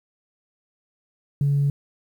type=tone; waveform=sine; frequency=141.8 Hz; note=C#3; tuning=40 cents sharp; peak=-16 dBFS; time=1.41-1.7 s; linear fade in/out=2 ms; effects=tanh soft clip ceiling -14 dBFS + 9-bit